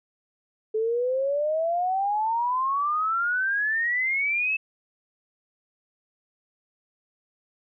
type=exponential sweep; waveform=sine; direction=up; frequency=430 to 2637 Hz; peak=-22 dBFS; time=0.74-4.57 s; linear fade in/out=10 ms; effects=none